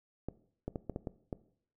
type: clicks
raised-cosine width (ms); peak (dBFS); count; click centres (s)
2; -23; 7; 0.286 / 0.68 / 0.758 / 0.897 / 0.961 / 1.072 / 1.328
effects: noise-tail reverb RT60 0.6 s tail -18 dB re dry